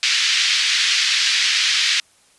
white band-pass noise, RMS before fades -18 dBFS, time 0.03-2 s, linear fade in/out 0 ms, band 1800 to 5100 Hz, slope 24 dB/octave, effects white hiss -55 dBFS RMS until 2.38 s + resampled to 24000 Hz

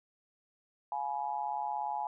sine tone with amplitude modulation, 842 Hz, G#5, 24 cents sharp, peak -28 dBFS, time 0.92-2.07 s, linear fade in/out 2 ms, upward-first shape sine, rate 137 Hz, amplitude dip 95%, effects none

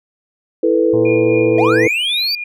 sine chord, E suspended fourth, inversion none, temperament just, 329.6 / 439.5 / 494.4 Hz, E4 / A4 / B4, 0 / -2 / +2 cents, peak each -15 dBFS, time 0.63-1.88 s, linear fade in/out 5 ms
harmonic tone, 116.54 Hz, A#2, in tune, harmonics 1 / 2 / 3 / 4 / 5 / 6 / 7 / 8 / 9, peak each -22 / -28 / -32 / -34 / -36 / -38 / -39 / -40 / -41 dBFS, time 0.93-1.87 s, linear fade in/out 5 ms
sine tone with tremolo, 2425 Hz, D#7, 45 cents flat, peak -21 dBFS, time 1.05-2.44 s, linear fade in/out 5 ms, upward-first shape triangle, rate 3.8 Hz, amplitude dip 60%
triangle linear sweep, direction up, 614 to 4753 Hz, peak -14 dBFS, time 1.58-2.35 s, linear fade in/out 2 ms
effects none

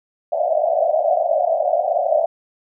white band-pass noise, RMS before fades -18 dBFS, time 0.32-2.26 s, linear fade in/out 5 ms, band 580 to 720 Hz, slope 96 dB/octave, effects none

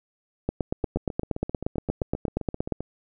two click trains, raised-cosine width 2 ms, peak -18 / -11 dBFS, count 16 / 20, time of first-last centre 0.84-2.806 / 0.49-2.723 s, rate 7.63 / 8.51 Hz, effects none

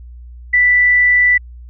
sine tone, 1975.5 Hz, B6, in tune, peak -8 dBFS, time 0.53-1.38 s, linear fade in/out 10 ms, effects added 60 Hz sine -32 dBFS peak until 1.69 s

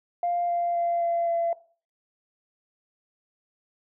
sine tone with pitch steps, 698.5 / 693.3 / 688.1 / 682.9 / 677.8 Hz, F5 / F5 / F5 / F5 / E5, 0 / -13 / -26 / -39 / +48 cents, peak -22 dBFS, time 0.23-1.53 s, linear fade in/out 2 ms, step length 260 ms, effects noise-tail reverb RT60 0.4 s tail -18 dB re dry + tanh soft clip ceiling -18 dBFS

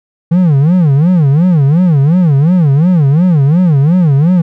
triangle tone with vibrato, 158.7 Hz, D#3, 35 cents sharp, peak -3 dBFS, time 0.31-4.42 s, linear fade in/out 10 ms, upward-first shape sine, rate 2.8 Hz, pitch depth 270 cents each way, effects none

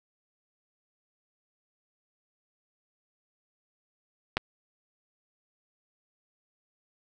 clicks, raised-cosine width 0.3 ms, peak -9 / -21 dBFS, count 2, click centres 4.37 / 4.378 s, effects none

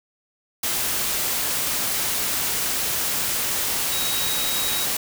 sine tone in noise, 3819 Hz, A#7, 41 cents sharp, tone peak -28 dBFS, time 3.92-4.85 s, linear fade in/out 5 ms, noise white, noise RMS -24 dBFS, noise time 0.63-4.97 s, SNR -7 dB, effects none

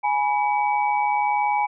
sine tone cluster, 833 / 974 / 2282 Hz, G#5 / B5 / C#7, +5 / -24 / +50 cents, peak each -20 / -25 / -29 dBFS, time 0.03-1.67 s, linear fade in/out 20 ms, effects none

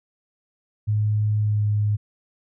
sine tone with pitch glide, 106 to 104.66 Hz, G#2 to G#2, +36 to +14 cents, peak -18 dBFS, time 0.87-1.97 s, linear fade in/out 20 ms, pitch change -22 cents, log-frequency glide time 1.4-1.64 s, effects none

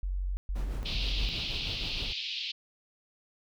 sine tone bursts, 46.25 Hz, F#1, in tune, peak -29 dBFS, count 3, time 0.03-1.29 s, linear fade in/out 0 ms, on 340 ms, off 120 ms
brown noise with tremolo, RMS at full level -36 dBFS, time 0.55-2.13 s, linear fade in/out 10 ms, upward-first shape sine, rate 6.3 Hz, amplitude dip 45%
pink band-pass noise, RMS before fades -36 dBFS, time 0.85-2.52 s, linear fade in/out 10 ms, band 2600 to 4600 Hz, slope 48 dB/octave
effects none

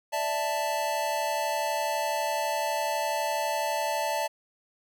square chord, D suspended second, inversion none, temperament equal, 587.3 / 659.3 / 880 Hz, D5 / E5 / A5, 0 / 0 / 0 cents, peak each -33 / -33 / -30 dBFS, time 0.12-4.28 s, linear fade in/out 20 ms, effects none

